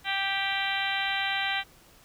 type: harmonic tone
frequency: 392 Hz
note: G4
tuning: in tune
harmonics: 2 / 3 / 4 / 5 / 6 / 7 / 8 / 9 / 10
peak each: -33 / -41 / -33 / -33 / -34 / -38 / -34 / -41 / -37 dBFS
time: 0.04-1.64 s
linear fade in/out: 50 ms
effects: pink hiss -56 dBFS RMS until 2.04 s